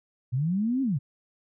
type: linear two-way sweep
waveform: sine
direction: up then down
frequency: 116.54 to 275.3 to 116.54 Hz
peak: -23 dBFS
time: 0.32-0.99 s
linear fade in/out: 20 ms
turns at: 0.82 s
effects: none